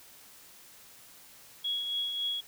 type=tone with tremolo; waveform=sine; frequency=3332 Hz; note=G#7; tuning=5 cents sharp; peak=-28 dBFS; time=1.64-2.41 s; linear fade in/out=10 ms; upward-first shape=triangle; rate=3.6 Hz; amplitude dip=45%; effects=white hiss -54 dBFS RMS until 2.47 s